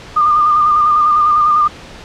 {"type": "tone with vibrato", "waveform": "sine", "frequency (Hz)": 1208, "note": "D6", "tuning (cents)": 48, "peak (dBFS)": -8, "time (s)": [0.16, 1.68], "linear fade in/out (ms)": 10, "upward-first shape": "square", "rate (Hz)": 10, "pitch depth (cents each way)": 28, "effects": ["pink hiss -34 dBFS RMS until 2.04 s", "low-pass 5000 Hz 12 dB/octave"]}